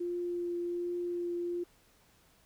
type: tone with vibrato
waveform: sine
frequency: 349.2 Hz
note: F4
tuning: in tune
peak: -32 dBFS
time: 0-1.64 s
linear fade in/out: 10 ms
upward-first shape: triangle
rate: 1.3 Hz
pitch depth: 11 cents each way
effects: pink hiss -65 dBFS RMS until 2.45 s